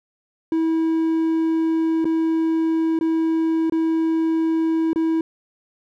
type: tone with dropouts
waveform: triangle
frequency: 324.1 Hz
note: E4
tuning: 29 cents flat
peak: -15 dBFS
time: 0.52-5.21 s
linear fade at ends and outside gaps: 2 ms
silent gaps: 2.045-2.053 / 2.99-3.01 / 3.698-3.722 / 4.932-4.959 s
effects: none